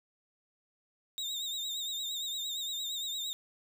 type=tone with vibrato; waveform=35% pulse; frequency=3721 Hz; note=A#7; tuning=4 cents flat; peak=-33 dBFS; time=1.18-3.33 s; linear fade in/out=0 ms; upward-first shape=sine; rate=8.7 Hz; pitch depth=66 cents each way; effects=none